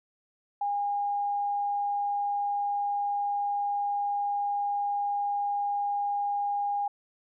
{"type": "tone", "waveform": "sine", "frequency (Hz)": 813, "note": "G#5", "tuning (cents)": -37, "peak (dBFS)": -26, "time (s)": [0.61, 6.88], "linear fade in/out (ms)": 5, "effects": []}